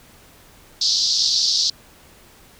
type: band-pass noise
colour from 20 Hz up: white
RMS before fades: -19 dBFS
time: 0.81-1.7 s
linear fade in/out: 5 ms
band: 4000 to 5400 Hz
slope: 48 dB/octave
effects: pink hiss -49 dBFS RMS until 2.59 s